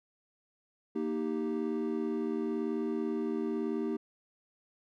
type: chord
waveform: triangle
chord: Eb major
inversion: second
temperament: equal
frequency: 233.1 / 311.1 / 392 Hz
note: Bb3 / Eb4 / G4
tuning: 0 / 0 / 0 cents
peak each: -33 dBFS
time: 0.95-3.97 s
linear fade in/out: 10 ms
effects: none